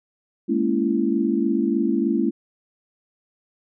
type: chord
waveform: sine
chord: A# half-diminished seventh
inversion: third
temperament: just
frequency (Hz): 209.8 / 233.1 / 279.7 / 335.6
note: G#3 / A#3 / C#4 / E4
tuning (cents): +18 / 0 / +16 / +31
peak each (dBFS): -24 / -24 / -24 / -23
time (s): 0.48-2.31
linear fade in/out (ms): 20
effects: none